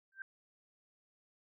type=tone with exponential growth; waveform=sine; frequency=1568 Hz; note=G6; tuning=in tune; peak=-37 dBFS; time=0.12-0.22 s; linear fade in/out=2 ms; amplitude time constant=21 ms; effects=none